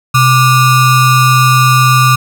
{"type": "ring-modulated tone", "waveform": "square", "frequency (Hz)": 655, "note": "E5", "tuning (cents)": -11, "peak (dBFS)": -3, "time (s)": [0.14, 2.16], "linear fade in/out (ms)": 10, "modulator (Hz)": 527, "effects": []}